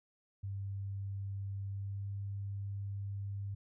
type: tone with pitch glide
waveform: sine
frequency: 98.6 to 99.63 Hz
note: G2 to G2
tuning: +11 to +29 cents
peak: -37 dBFS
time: 0.43-3.55 s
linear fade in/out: 10 ms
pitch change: +18 cents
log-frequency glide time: 1.67-2.1 s
effects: none